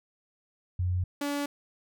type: tone pair in turn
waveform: sine / sawtooth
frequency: 90.3 / 286.7 Hz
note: F#2 / D4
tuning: -42 / -42 cents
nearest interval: octave + minor sixth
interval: 2000 cents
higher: second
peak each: -25 dBFS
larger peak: neither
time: 0.79-1.04 / 1.21-1.46 s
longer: neither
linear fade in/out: 5 ms
effects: none